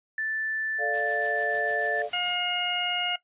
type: tone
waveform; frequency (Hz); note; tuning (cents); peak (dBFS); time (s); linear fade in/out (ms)
sine; 1760; A6; 0; -27; 0.18-2.02; 2
type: chord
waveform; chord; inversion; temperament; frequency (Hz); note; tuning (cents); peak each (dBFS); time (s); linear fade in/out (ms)
sine; D minor; second; equal; 440 / 587.3 / 698.5; A4 / D5 / F5; 0 / 0 / 0; -31; 0.78-2.1; 50
type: noise with tremolo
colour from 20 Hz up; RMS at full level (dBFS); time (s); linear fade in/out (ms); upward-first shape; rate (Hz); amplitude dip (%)
white; -43; 0.93-2.37; 10; triangle; 6.8; 60
type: harmonic tone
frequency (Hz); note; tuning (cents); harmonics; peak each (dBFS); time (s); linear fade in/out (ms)
714; F5; +38; 1 / 2 / 3 / 4; -33 / -33 / -32 / -28; 2.13-3.16; 5
effects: noise-tail reverb RT60 0.1 s tail -17 dB re dry + resampled to 8000 Hz